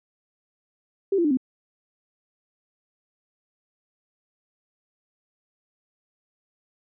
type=tone with pitch steps; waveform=sine; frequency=392 / 341.3 / 297.1 / 258.6 Hz; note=G4 / F4 / D4 / C4; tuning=0 / -40 / +20 / -20 cents; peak=-18 dBFS; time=1.12-1.372 s; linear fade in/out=5 ms; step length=63 ms; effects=none